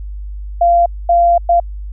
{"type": "tone bursts at uneven times", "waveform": "sine", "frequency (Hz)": 690, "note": "F5", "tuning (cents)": -21, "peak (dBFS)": -7, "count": 3, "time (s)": [[0.61, 0.86], [1.09, 1.38], [1.49, 1.6]], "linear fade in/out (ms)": 5, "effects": ["added 50 Hz sine -23 dBFS peak until 1.92 s"]}